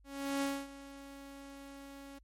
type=tone with ADSR envelope; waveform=sawtooth; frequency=277.2 Hz; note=C#4; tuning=in tune; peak=-27 dBFS; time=0.04-2.19 s; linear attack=380 ms; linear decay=250 ms; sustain=-17 dB; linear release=11 ms; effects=added 50 Hz sine -60 dBFS peak until 2.23 s + MP3 64 kbps